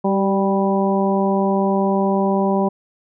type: harmonic tone with a mistuned harmonic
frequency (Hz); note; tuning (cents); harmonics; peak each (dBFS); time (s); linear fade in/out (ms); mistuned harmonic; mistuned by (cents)
196; G3; 0; 1 / 2 / 3 / 4 / 5; -18 / -21 / -23 / -24 / -25; 0.04-2.69; 10; 2; -23
effects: none